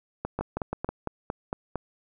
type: two click trains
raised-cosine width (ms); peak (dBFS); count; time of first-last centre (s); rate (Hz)
1; -15 / -15; 7 / 5; 0.39-1.757 / 0.25-0.89; 4.39 / 6.25
effects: none